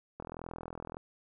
click train, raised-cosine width 1 ms, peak -27 dBFS, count 33, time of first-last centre 0.2-0.969 s, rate 41.6 Hz, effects none

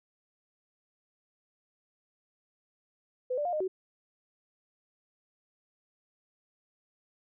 sine tone with pitch steps, 505 / 588 / 707 / 613 / 375.2 Hz, B4 / D5 / F5 / D#5 / F#4, +39 / +2 / +21 / -26 / +24 cents, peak -28 dBFS, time 3.3-3.68 s, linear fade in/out 10 ms, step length 76 ms, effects none

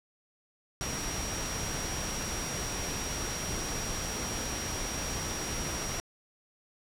sine tone in noise, 5670 Hz, F8, 25 cents sharp, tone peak -38 dBFS, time 0.81-6 s, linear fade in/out 0 ms, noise pink, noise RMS -35 dBFS, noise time 0.81-6 s, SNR -6 dB, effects low-pass 11000 Hz 12 dB/octave

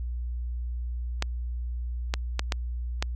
clicks, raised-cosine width 0.2 ms, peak -9 dBFS, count 5, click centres 1.224 / 2.139 / 2.394 / 2.522 / 3.025 s, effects added 60 Hz sine -29 dBFS peak until 3.15 s

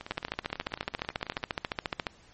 two click trains, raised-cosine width 0.3 ms, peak -13 / -23 dBFS, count 29 / 27, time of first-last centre 0.11-2.068 / 0.01-1.431 s, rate 14.3 / 18.3 Hz, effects pink hiss -58 dBFS RMS until 2.33 s + MP3 32 kbps

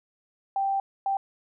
sine tone bursts at uneven times, 784 Hz, G5, in tune, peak -23 dBFS, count 2, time 0.56-0.8 / 1.06-1.17 s, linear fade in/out 2 ms, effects none

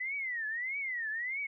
sine tone with vibrato, 1975.5 Hz, B6, in tune, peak -33 dBFS, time 0-1.47 s, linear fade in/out 10 ms, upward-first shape triangle, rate 1.6 Hz, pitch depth 260 cents each way, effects none

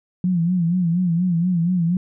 sine tone with vibrato, 174.61 Hz, F3, in tune, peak -16 dBFS, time 0.24-1.97 s, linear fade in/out 2 ms, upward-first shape sine, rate 4.2 Hz, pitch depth 98 cents each way, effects none

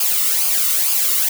blue noise with flanger, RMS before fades -17 dBFS, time 0-1.29 s, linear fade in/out 5 ms, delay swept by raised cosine 0.52 to 1.25 ms, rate 2.2 Hz, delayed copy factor -0.65, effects none

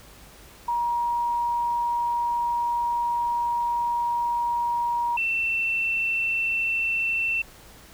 sine tone pair in turn, 950 / 2687 Hz, A#5 / E7, +33 / +33 cents, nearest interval octave + tritone, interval 1800 cents, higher second, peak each -22 dBFS, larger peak neither, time 0.68-5.17 / 5.17-7.42 s, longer first, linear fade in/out 5 ms, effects added 50 Hz sine -53 dBFS peak until 7.93 s + pink hiss -49 dBFS RMS until 7.93 s

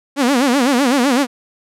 sawtooth tone with vibrato, 261.6 Hz, C4, in tune, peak -8 dBFS, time 0.16-1.27 s, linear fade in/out 50 ms, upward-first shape sine, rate 7.9 Hz, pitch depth 180 cents each way, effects low-pass 11000 Hz 12 dB/octave

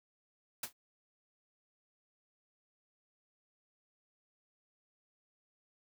white noise with exponential decay, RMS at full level -33 dBFS, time 0.63-0.73 s, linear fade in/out 5 ms, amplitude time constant 20 ms, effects none

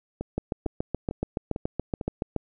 two click trains, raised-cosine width 2 ms, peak -13 / -18 dBFS, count 15 / 5, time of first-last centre 0.38-2.363 / 0.21-2.012 s, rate 7.06 / 2.22 Hz, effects none

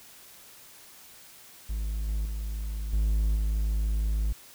triangle tone with level steps, 53.1 Hz, G#1, 39 cents sharp, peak -26 / -24 / -28 / -20 / -22 dBFS, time 1.69-4.33 s, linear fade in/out 10 ms, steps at 2.08 / 2.25 / 2.93 / 3.36 s, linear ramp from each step 2 ms, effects white hiss -51 dBFS RMS until 4.54 s

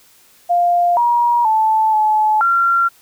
sine tone with pitch steps, 700 / 953 / 875 / 859 / 1374 Hz, F5 / A#5 / A5 / A5 / F6, +4 / +38 / -10 / -42 / -29 cents, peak -11 dBFS, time 0.49-2.89 s, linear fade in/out 20 ms, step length 480 ms, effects white hiss -50 dBFS RMS until 3.01 s

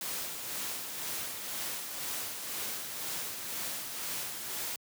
white noise with tremolo, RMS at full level -36 dBFS, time 0.01-4.76 s, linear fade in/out 2 ms, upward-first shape sine, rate 2 Hz, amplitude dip 40%, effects high-pass 100 Hz 12 dB/octave

